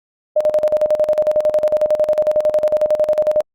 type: tone with tremolo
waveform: sine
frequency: 609 Hz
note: D#5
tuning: 37 cents flat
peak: -10 dBFS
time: 0.36-3.42 s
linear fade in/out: 5 ms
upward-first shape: square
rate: 11 Hz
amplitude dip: 75%
effects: Opus 32 kbps